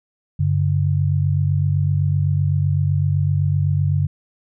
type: tone pair together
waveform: sine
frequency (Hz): 96.04 / 143.9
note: G2 / D3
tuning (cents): -35 / -35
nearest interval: perfect fifth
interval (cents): 700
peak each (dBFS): -18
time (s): 0.39-4.07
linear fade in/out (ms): 10
effects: none